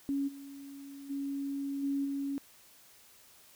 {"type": "tone with level steps", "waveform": "sine", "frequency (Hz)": 278.3, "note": "C#4", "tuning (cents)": 7, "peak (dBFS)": [-29, -44, -33, -29, -32], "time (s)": [0.09, 2.38], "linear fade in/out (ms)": 0, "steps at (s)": [0.27, 1.09, 1.82, 2.04], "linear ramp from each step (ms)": 20, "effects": ["white hiss -59 dBFS RMS until 3.55 s"]}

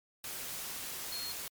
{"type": "tone in noise", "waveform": "sine", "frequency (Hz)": 4260, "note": "C8", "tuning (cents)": 30, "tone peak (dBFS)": -39, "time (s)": [1.12, 1.32], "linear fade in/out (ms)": 2, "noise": "white", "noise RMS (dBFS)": -41, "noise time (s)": [0.24, 1.48], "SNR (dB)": -1, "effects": ["MP3 96 kbps"]}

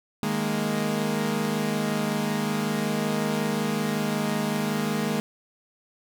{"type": "chord", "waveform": "sawtooth", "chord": "D# suspended fourth", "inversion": "none", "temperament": "equal", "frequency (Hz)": [155.56, 207.7, 233.1], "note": ["D#3", "G#3", "A#3"], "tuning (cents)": [0, 0, 0], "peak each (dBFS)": [-27, -23, -25], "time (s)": [0.23, 5.2], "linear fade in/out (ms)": 0, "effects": []}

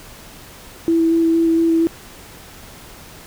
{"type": "tone with vibrato", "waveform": "sine", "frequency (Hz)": 329.6, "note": "E4", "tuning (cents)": 0, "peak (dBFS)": -12, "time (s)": [0.88, 1.87], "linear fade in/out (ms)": 0, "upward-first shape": "square", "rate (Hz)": 4.3, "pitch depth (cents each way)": 9, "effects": ["pink hiss -40 dBFS RMS until 3.26 s"]}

